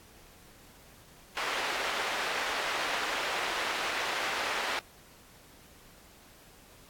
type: band-pass noise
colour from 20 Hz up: white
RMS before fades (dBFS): -33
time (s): 1.37-4.79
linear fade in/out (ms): 0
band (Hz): 480 to 2400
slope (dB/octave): 12
effects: pink hiss -56 dBFS RMS until 6.89 s + AAC 64 kbps